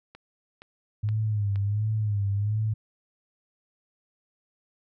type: click train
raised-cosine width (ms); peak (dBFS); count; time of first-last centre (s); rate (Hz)
0.3; -29; 4; 0.15-1.558; 2.13
type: tone with vibrato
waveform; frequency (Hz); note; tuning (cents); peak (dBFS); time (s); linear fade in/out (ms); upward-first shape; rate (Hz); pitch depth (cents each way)
sine; 104.2; G#2; +6; -23; 1.03-2.74; 10; sine; 1.4; 81
effects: none